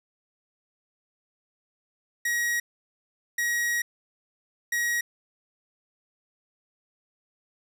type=tone bursts at uneven times; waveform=45% pulse; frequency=1900 Hz; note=A#6; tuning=33 cents sharp; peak=-24 dBFS; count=3; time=2.25-2.6 / 3.38-3.82 / 4.72-5.01 s; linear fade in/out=5 ms; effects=none